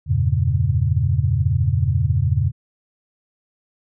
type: chord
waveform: sine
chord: E diminished seventh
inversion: none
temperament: equal with one note detuned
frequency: 83.85 / 98 / 116.54 / 138.59 Hz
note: E2 / G2 / Bb2 / Db3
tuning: +30 / 0 / 0 / 0 cents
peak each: -21 dBFS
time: 0.06-2.52 s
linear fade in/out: 50 ms
effects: none